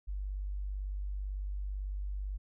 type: tone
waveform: sine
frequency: 49 Hz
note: G1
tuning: in tune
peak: -34 dBFS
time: 0.07-2.38 s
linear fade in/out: 20 ms
effects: none